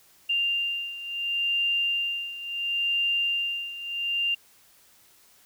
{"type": "beating tone pair", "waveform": "sine", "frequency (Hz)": [2791, 2791.72], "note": ["F7", "F7"], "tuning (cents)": [-2, -1], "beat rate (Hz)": 0.72, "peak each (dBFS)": [-26, -30], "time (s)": [0.29, 4.35], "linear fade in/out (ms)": 10, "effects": ["white hiss -58 dBFS RMS until 5.45 s"]}